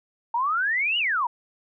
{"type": "exponential two-way sweep", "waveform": "sine", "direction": "up then down", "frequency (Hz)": [905, 2972, 905], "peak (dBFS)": -21, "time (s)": [0.34, 1.27], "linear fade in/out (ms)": 5, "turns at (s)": 0.98, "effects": []}